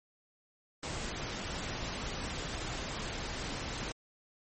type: noise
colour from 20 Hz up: pink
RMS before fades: -38 dBFS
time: 0.83-3.92 s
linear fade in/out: 2 ms
effects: MP3 32 kbps